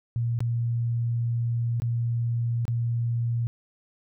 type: tone with dropouts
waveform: sine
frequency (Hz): 117.7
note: A#2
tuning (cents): +17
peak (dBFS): -23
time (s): 0.16-3.47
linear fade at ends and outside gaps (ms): 0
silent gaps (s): 0.39-0.405 / 1.8-1.82 / 2.653-2.68
effects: none